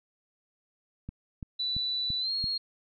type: click train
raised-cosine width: 5 ms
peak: -25 dBFS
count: 5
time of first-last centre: 1.09-2.441 s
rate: 2.96 Hz
type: tone with pitch glide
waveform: sine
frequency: 3968 to 4277 Hz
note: B7 to C8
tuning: +7 to +37 cents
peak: -28 dBFS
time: 1.59-2.58 s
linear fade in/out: 10 ms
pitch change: +130 cents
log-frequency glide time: 2.2-2.32 s
effects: none